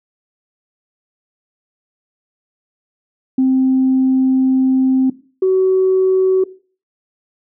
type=tone pair in turn; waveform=sine; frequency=261.6 / 376.4 Hz; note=C4 / F#4; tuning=0 / +30 cents; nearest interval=tritone; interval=630 cents; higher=second; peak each=-9 dBFS; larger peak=neither; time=3.38-5.1 / 5.42-6.44 s; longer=first; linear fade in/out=5 ms; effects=noise-tail reverb RT60 0.4 s tail -18 dB re dry + tanh soft clip ceiling -6 dBFS